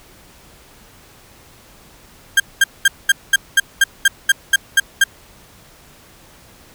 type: tone bursts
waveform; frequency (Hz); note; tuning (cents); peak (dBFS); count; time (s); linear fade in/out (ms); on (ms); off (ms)
35% pulse; 1600; G6; +35; -6; 12; 2.37-5.04; 5; 30; 210
effects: pink hiss -46 dBFS RMS until 6.74 s